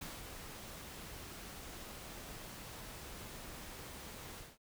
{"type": "noise with ADSR envelope", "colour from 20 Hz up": "pink", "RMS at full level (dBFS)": -45, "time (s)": [0.01, 4.58], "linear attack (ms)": 7, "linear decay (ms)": 200, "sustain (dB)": -4, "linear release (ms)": 200, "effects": []}